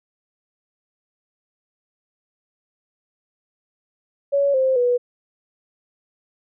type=tone with pitch steps; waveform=sine; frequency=562 / 524.4 / 489.2 Hz; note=C#5 / C5 / B4; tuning=+24 / +4 / -16 cents; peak=-15 dBFS; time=4.32-4.98 s; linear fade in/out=20 ms; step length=220 ms; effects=none